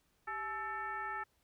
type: tone with frequency modulation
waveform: sine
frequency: 1318.5 Hz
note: E6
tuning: in tune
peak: -37 dBFS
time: 0.27-1.24 s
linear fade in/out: 10 ms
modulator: 463 Hz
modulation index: 1.3
effects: pink hiss -75 dBFS RMS until 1.43 s